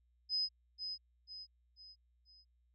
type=tone with echo; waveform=sine; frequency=5040 Hz; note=D#8; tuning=21 cents sharp; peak=-32 dBFS; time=0.29-0.49 s; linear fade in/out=50 ms; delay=490 ms; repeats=4; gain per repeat=-7 dB; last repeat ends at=2.45 s; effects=added 60 Hz sine -70 dBFS peak until 2.74 s